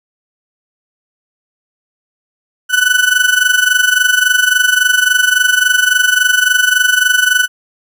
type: tone with amplitude modulation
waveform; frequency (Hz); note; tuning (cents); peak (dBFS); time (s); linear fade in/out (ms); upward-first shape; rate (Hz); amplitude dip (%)
35% pulse; 1492; F#6; +14; -4; 2.69-7.48; 50; sine; 23.6; 75
effects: none